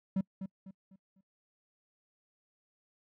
triangle tone with echo, 191.3 Hz, G3, 42 cents flat, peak -25 dBFS, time 0.16-0.21 s, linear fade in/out 5 ms, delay 250 ms, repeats 4, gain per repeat -9 dB, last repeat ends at 1.21 s, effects noise-tail reverb RT60 0.1 s tail -26 dB re dry

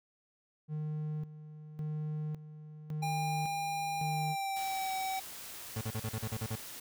triangle tone with tremolo, 152.9 Hz, D#3, 30 cents flat, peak -32 dBFS, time 0.68-4.36 s, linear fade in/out 50 ms, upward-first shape square, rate 0.9 Hz, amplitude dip 75%
square tone with pitch glide, 803 to 763.2 Hz, G5 to G5, +41 to -47 cents, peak -34 dBFS, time 3.02-5.2 s, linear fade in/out 10 ms, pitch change -88 cents, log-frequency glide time 4-4.92 s
white noise, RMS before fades -46 dBFS, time 4.56-6.8 s, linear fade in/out 5 ms
35% pulse tone bursts, 110 Hz, A2, in tune, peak -32 dBFS, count 9, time 5.76-6.556 s, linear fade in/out 5 ms, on 52 ms, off 41 ms
effects none

